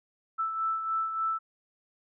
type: beating tone pair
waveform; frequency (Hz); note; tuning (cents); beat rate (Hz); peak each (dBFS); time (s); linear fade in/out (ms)
sine; 1320 / 1323.4; E6 / E6; +2 / +6; 3.4; -28 / -37; 0.38-1.39; 20
effects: none